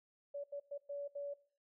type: tone bursts at uneven times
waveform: sine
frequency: 570 Hz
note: C#5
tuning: 48 cents sharp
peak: -40 dBFS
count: 5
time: 0.34-0.44 / 0.52-0.6 / 0.71-0.78 / 0.89-1.08 / 1.15-1.34 s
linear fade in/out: 10 ms
effects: noise-tail reverb RT60 0.6 s tail -21 dB re dry